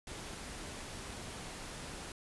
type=noise; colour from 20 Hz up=pink; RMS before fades=-45 dBFS; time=0.07-2.12 s; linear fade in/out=2 ms; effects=resampled to 24000 Hz